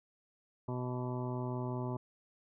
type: harmonic tone with a mistuned harmonic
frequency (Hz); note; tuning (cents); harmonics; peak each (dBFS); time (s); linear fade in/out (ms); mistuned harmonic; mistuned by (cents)
124.8; B2; +19; 1 / 2 / 3 / 4 / 5 / 6 / 7 / 8 / 9; -37 / -41 / -42 / -53 / -46 / -58 / -47 / -48 / -54; 0.68-1.97; 5; 9; +35
effects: none